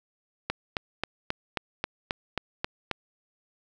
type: click train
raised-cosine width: 0.3 ms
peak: -11 dBFS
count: 10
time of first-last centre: 0.5-2.913 s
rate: 3.73 Hz
effects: none